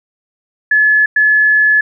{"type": "tone bursts at uneven times", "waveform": "sine", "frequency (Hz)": 1714, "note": "A6", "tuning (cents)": -46, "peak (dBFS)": -7, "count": 2, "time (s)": [[0.71, 1.06], [1.16, 1.81]], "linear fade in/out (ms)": 5, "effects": []}